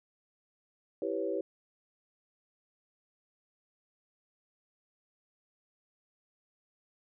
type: chord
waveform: sine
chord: C# half-diminished seventh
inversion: first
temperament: equal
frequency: 329.6 / 392 / 493.9 / 554.4 Hz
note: E4 / G4 / B4 / C#5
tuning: 0 / 0 / 0 / 0 cents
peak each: -37 / -35 / -36 / -37 dBFS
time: 1.02-1.41 s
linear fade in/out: 2 ms
effects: none